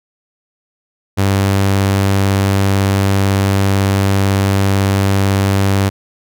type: tone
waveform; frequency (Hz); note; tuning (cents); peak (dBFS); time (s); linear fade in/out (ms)
sawtooth; 98; G2; 0; -7; 1.17-5.9; 20
effects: none